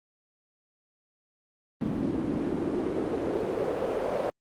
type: noise with band-pass filter sweep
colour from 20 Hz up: pink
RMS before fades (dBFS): -29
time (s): 1.81-4.3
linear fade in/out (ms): 0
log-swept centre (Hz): 240 to 570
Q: 2.7
effects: Opus 32 kbps